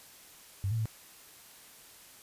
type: tone with pitch steps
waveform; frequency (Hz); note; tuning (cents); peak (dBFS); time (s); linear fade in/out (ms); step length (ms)
sine; 97.8 / 113.3 / 110.5; G2 / A#2 / A2; -4 / -49 / +8; -28; 0.64-0.856; 0; 72
effects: white hiss -54 dBFS RMS until 2.22 s + resampled to 32000 Hz